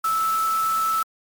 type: tone in noise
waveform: sine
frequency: 1313 Hz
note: E6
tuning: 7 cents flat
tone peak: -19 dBFS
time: 0.04-1.03 s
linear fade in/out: 5 ms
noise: white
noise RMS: -34 dBFS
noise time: 0.04-1.03 s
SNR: +12 dB
effects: MP3 96 kbps